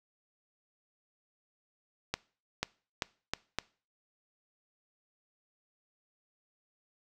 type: accelerating click train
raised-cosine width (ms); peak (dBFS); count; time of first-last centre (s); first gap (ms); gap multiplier
0.2; -13; 5; 2.14-3.586; 490; 0.8
effects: noise-tail reverb RT60 0.4 s tail -22 dB re dry